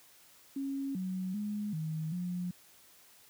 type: tone with pitch steps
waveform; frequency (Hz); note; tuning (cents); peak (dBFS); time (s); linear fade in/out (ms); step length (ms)
sine; 274.2 / 186.2 / 208.2 / 157.7 / 178.5; C#4 / F#3 / G#3 / D#3 / F3; -19 / +11 / +5 / +24 / +38; -33; 0.56-2.51; 5; 390
effects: white hiss -60 dBFS RMS until 3.29 s + high-pass 60 Hz 12 dB/octave